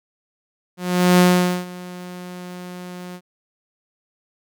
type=tone with ADSR envelope; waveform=sawtooth; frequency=179.6 Hz; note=F3; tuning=49 cents sharp; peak=-6 dBFS; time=0.77-3.21 s; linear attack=420 ms; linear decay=460 ms; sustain=-22 dB; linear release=62 ms; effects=none